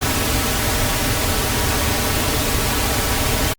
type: noise with comb filter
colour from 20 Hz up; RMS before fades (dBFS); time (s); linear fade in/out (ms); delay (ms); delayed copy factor
pink; -19; 0.01-3.54; 20; 5.7; -0.65
effects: Opus 48 kbps